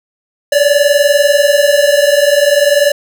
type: tone pair together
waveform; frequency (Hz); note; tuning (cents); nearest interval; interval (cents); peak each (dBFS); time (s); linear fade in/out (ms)
square; 566.9 / 587.3; C#5 / D5; +39 / 0; minor second; 61; -11; 0.52-2.92; 5
effects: none